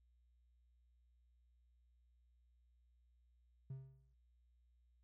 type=tone with exponential decay; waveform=triangle; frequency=133.3 Hz; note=C3; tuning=33 cents sharp; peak=-40 dBFS; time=3.7-4.14 s; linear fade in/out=5 ms; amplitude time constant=94 ms; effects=tanh soft clip ceiling -38 dBFS + added 60 Hz sine -70 dBFS peak until 5.03 s